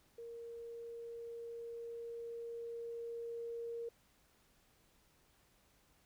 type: tone with level ramp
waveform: sine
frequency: 466.2 Hz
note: A#4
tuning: in tune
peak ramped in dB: -46 to -40 dBFS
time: 0.18-3.89 s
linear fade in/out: 5 ms
effects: pink hiss -71 dBFS RMS until 6.05 s